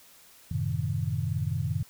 sine chord, F# diminished seventh, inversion none, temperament equal, 92.5 / 110 / 130.81 / 155.56 Hz, F#2 / A2 / C3 / Eb3, 0 / 0 / 0 / 0 cents, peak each -32 dBFS, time 0.51-1.83 s, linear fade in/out 5 ms, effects white hiss -55 dBFS RMS until 1.89 s

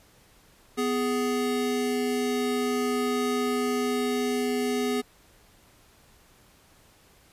square tone pair together, 249.1 / 415.3 Hz, B3 / G#4, +15 / 0 cents, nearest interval major sixth, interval 885 cents, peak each -28 dBFS, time 0.77-5.02 s, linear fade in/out 20 ms, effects pink hiss -58 dBFS RMS until 7.32 s + resampled to 32000 Hz

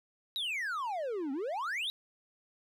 triangle exponential two-way sweep, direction down then up, 3951 to 257.5 to 3951 Hz, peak -31 dBFS, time 0.36-1.9 s, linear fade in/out 0 ms, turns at 1.32 s, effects none

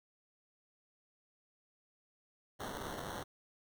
blue noise with sample-and-hold, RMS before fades -43 dBFS, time 2.59-3.24 s, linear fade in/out 20 ms, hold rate 2450 Hz, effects none

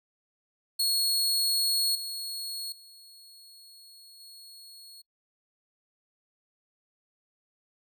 sawtooth tone with level steps, 4330 Hz, C#8, 41 cents flat, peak -21 / -31 / -47 / -44 dBFS, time 0.79-5.02 s, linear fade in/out 10 ms, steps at 1.95 / 2.72 / 4.2 s, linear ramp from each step 2 ms, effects noise-tail reverb RT60 0.1 s tail -26 dB re dry

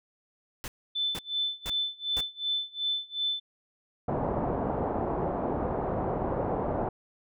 pink noise bursts, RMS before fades -37 dBFS, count 4, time 0.64-2.206 s, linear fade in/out 0 ms, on 39 ms, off 470 ms
sine tone with tremolo, 3520 Hz, A7, in tune, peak -25 dBFS, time 0.95-3.4 s, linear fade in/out 10 ms, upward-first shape sine, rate 2.7 Hz, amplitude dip 95%
white low-pass noise, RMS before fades -30 dBFS, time 4.08-6.89 s, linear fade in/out 5 ms, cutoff 830 Hz, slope 24 dB/octave
effects none

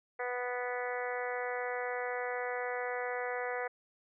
harmonic tone, 246.9 Hz, B3, in tune, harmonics 2 / 3 / 4 / 5 / 6 / 7 / 8 / 9, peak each -37 / -40 / -45 / -46 / -44 / -44 / -42 / -50 dBFS, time 0.19-3.68 s, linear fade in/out 10 ms, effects none

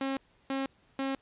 sawtooth tone bursts, 270.1 Hz, C#4, 45 cents flat, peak -26 dBFS, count 3, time 0.01-1.15 s, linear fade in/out 2 ms, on 160 ms, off 330 ms, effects pink hiss -66 dBFS RMS until 1.21 s + resampled to 8000 Hz

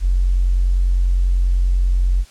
triangle tone with tanh clipping, 45.1 Hz, F#1, 44 cents flat, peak -12 dBFS, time 0-2.25 s, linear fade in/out 50 ms, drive 2 dB, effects white hiss -47 dBFS RMS until 2.3 s + low-pass 8000 Hz 12 dB/octave

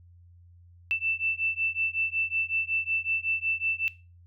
sine beating tone pair, 2658 / 2663.4 Hz, E7 / E7, +14 / +17 cents, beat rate 5.4 Hz, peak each -28 dBFS, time 0.91-3.88 s, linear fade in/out 0 ms, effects noise-tail reverb RT60 0.3 s tail -19 dB re dry + added 87 Hz sine -51 dBFS peak until 4.26 s

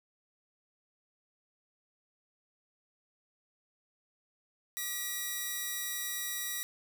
5% pulse tone pair together, 1200 / 1927 Hz, D6 / B6, +37 / -43 cents, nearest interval minor sixth, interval 820 cents, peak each -36 / -24 dBFS, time 4.77-6.63 s, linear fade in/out 0 ms, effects none

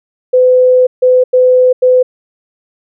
sine tone bursts at uneven times, 506 Hz, B4, 42 cents sharp, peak -4 dBFS, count 4, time 0.33-0.87 / 1.02-1.24 / 1.33-1.73 / 1.82-2.03 s, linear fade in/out 10 ms, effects none

